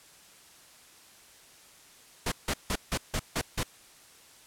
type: noise bursts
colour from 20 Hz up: pink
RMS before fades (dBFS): -29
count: 7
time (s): 2.26-3.633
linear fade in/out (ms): 5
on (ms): 59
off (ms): 160
effects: white hiss -55 dBFS RMS until 4.46 s + low-pass 11000 Hz 12 dB/octave